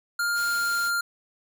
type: tone with pitch glide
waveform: square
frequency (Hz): 1405 to 1396.9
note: F6 to F6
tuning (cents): +10 to 0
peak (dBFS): -24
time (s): 0.19-1.01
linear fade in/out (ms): 5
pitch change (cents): -10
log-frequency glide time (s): 0.37-0.77
type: noise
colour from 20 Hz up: white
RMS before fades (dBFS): -40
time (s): 0.34-0.92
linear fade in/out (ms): 50
effects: none